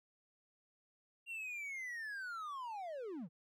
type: linear sweep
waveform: triangle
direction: down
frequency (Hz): 2784 to 138.59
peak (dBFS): -40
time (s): 1.26-3.29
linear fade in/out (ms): 50
effects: none